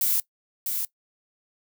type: noise with echo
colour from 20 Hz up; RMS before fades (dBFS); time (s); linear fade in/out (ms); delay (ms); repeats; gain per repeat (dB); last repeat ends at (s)
violet; -23; 0.01-0.2; 2; 650; 1; -5; 0.85
effects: noise-tail reverb RT60 0.1 s tail -20 dB re dry